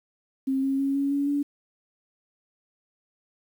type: tone with pitch steps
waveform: sine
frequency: 267.3 / 271 / 274.8 / 278.7 / 282.5 / 286.5 Hz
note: C4 / C#4 / C#4 / C#4 / C#4 / D4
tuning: +37 / -39 / -15 / +9 / +33 / -43 cents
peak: -22 dBFS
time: 0.47-1.43 s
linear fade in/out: 10 ms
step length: 160 ms
effects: 9-bit